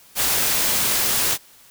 white noise, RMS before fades -20 dBFS, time 0.15-1.38 s, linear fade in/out 50 ms, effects white hiss -50 dBFS RMS until 1.7 s

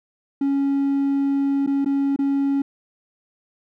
triangle tone with dropouts, 277.5 Hz, C#4, 2 cents sharp, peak -15 dBFS, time 0.41-2.62 s, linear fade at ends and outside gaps 5 ms, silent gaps 1.664-1.673 / 1.847-1.859 / 2.162-2.189 s, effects tanh soft clip ceiling -11 dBFS

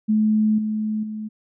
sine tone with level steps, 215.2 Hz, A3, 38 cents flat, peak -15 / -21 / -27 dBFS, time 0.08-1.29 s, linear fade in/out 20 ms, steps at 0.58 / 1.03 s, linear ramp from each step 5 ms, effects none

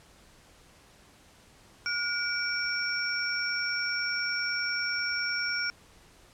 sine tone cluster, 1434 / 2304 / 5490 Hz, F6 / D7 / F8, +45 / -34 / -31 cents, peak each -31 / -34 / -32 dBFS, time 1.86-5.7 s, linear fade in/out 0 ms, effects pink hiss -57 dBFS RMS until 6.33 s + low-pass 10000 Hz 12 dB/octave

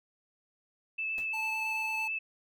sine tone with vibrato, 2624 Hz, E7, 9 cents flat, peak -31 dBFS, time 0.98-2.19 s, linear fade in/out 10 ms, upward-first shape square, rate 8.9 Hz, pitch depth 9 cents each way
pink noise with exponential decay, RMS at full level -46 dBFS, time 1.18-1.32 s, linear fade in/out 0 ms, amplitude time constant 30 ms
square tone, 879 Hz, A5, 2 cents flat, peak -38 dBFS, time 1.33-2.08 s, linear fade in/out 10 ms
effects none

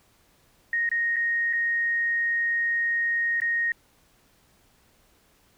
sine tone with dropouts, 1864.7 Hz, A#6, in tune, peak -22 dBFS, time 0.73-3.72 s, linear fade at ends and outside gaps 2 ms, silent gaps 0.891-0.915 / 1.16-1.165 / 1.529-1.533 / 3.402-3.418 s, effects pink hiss -62 dBFS RMS until 5.57 s

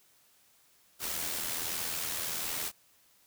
white noise with amplitude modulation, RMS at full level -33 dBFS, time 0.99-2.72 s, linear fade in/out 50 ms, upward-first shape sine, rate 81.4 Hz, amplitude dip 45%, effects white hiss -65 dBFS RMS until 3.26 s

